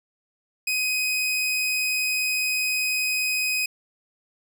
sawtooth tone, 2511 Hz, D#7, 15 cents sharp, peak -19 dBFS, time 0.67-3.66 s, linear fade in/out 5 ms, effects none

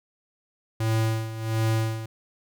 square tone with tremolo, 111.5 Hz, A2, 23 cents sharp, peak -21 dBFS, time 0.8-2.06 s, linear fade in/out 5 ms, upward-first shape sine, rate 1.4 Hz, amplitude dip 75%, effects none

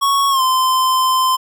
square tone with pitch glide, 1108.7 to 1034.5 Hz, C#6 to C6, 0 to -20 cents, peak -13 dBFS, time 0.01-1.37 s, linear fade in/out 20 ms, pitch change -120 cents, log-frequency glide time 0.3-0.42 s, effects none

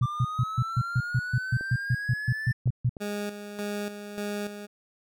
sine tone bursts, 123.47 Hz, B2, in tune, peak -20 dBFS, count 16, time 0.01-2.894 s, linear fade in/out 5 ms, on 49 ms, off 140 ms
triangle linear sweep, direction up, 1174.7 to 1779 Hz, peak -29 dBFS, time 0.02-2.53 s, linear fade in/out 10 ms
clicks, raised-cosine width 2 ms, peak -26 dBFS, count 3, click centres 1.61 / 2.675 / 2.968 s
20% pulse tone with tremolo, 205.9 Hz, G#3, 15 cents flat, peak -25 dBFS, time 3-4.67 s, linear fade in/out 20 ms, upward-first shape square, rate 1.7 Hz, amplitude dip 60%
effects none

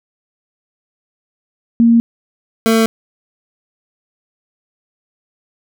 sine / 25% pulse tone pair in turn, 232.3 / 224.6 Hz, A#3 / A3, -6 / +36 cents, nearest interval minor second, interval 58 cents, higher first, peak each -6 / -6 dBFS, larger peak neither, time 1.8-2 / 2.66-2.86 s, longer neither, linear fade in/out 0 ms, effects none

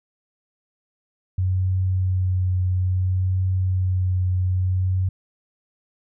sine tone with vibrato, 92.5 Hz, F#2, in tune, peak -18 dBFS, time 1.38-5.09 s, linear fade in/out 5 ms, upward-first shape triangle, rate 0.6 Hz, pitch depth 18 cents each way, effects none

